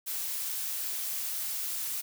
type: noise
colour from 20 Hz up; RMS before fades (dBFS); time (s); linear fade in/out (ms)
blue; -34; 0.06-2.02; 20
effects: none